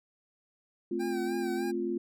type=chord; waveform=sine; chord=F major; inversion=first; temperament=equal; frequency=220 / 261.6 / 349.2 Hz; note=A3 / C4 / F4; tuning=0 / 0 / 0 cents; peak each=-36 / -36 / -31 dBFS; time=0.91-1.98 s; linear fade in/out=5 ms
type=tone with vibrato; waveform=25% pulse; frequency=784 Hz; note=G5; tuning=in tune; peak=-35 dBFS; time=0.99-1.72 s; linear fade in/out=20 ms; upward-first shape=sine; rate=3.3 Hz; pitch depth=56 cents each way
effects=none